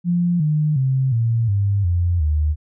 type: tone with pitch steps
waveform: sine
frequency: 174.61 / 152.01 / 132.33 / 115.2 / 100.29 / 87.31 / 76 Hz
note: F3 / D#3 / C3 / A#2 / G2 / F2 / D#2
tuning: 0 / -40 / +20 / -20 / +40 / 0 / -40 cents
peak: -15 dBFS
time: 0.04-2.56 s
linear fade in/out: 50 ms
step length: 360 ms
effects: none